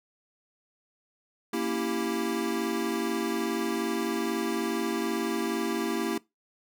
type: chord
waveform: square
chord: A# diminished seventh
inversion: none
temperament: equal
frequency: 233.1 / 277.2 / 329.6 / 392 Hz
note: A#3 / C#4 / E4 / G4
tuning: 0 / 0 / 0 / 0 cents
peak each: -33 / -37 / -32 / -34 dBFS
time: 1.53-6.18 s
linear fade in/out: 5 ms
effects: noise-tail reverb RT60 0.2 s tail -21 dB re dry